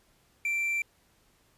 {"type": "tone with quantisation", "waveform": "triangle", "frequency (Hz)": 2349, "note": "D7", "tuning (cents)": 0, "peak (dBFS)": -25, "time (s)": [0.45, 0.82], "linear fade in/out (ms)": 2, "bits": 9, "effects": ["pink hiss -66 dBFS RMS until 1.57 s", "resampled to 32000 Hz"]}